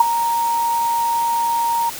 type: tone with ADSR envelope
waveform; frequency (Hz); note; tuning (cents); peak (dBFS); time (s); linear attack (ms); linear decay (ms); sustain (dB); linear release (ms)
sine; 932.3; A#5; 0; -4; 0-1.9; 6; 15; -12; 11
effects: white hiss -31 dBFS RMS until 1.99 s